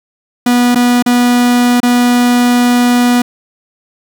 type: tone with dropouts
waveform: 45% pulse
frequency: 244 Hz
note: B3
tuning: 21 cents flat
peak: -7 dBFS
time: 0.46-3.22 s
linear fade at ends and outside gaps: 5 ms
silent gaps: 0.748-0.756 / 1.025-1.061 / 1.803-1.83 s
effects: 8-bit